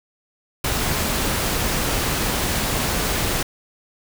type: noise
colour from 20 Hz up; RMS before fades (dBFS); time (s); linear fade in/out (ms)
pink; -22; 0.64-3.43; 5
effects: none